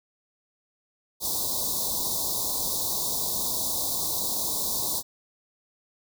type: band-stop noise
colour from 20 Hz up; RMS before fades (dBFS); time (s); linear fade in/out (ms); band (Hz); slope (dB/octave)
white; -28; 1.2-5.03; 50; 1100 to 3600; 96
effects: none